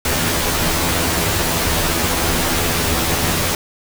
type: noise with comb filter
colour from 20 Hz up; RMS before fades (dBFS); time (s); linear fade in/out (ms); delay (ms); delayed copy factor
pink; -18; 0.05-3.55; 2; 12; +1
effects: none